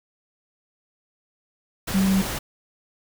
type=tone in noise; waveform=sine; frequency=192 Hz; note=G3; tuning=36 cents flat; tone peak=-17 dBFS; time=1.94-2.22 s; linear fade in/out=10 ms; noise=pink; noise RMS=-29 dBFS; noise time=1.87-2.39 s; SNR=+9 dB; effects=none